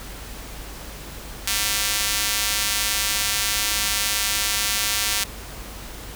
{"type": "tone with high-pass filter", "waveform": "square", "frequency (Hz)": 105.2, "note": "G#2", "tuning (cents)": 23, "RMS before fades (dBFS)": -23, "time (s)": [1.47, 5.24], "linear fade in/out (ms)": 5, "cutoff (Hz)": 2900, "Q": 0.56, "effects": ["added 50 Hz sine -38 dBFS peak until 6.15 s", "pink hiss -38 dBFS RMS until 6.15 s"]}